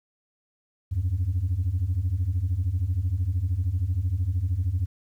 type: beating tone pair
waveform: sine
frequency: 82.7 / 95.7 Hz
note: E2 / G2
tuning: +6 / -41 cents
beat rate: 13 Hz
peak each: -25 / -23 dBFS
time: 0.91-4.86 s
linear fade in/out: 20 ms
effects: tanh soft clip ceiling -19 dBFS + 10-bit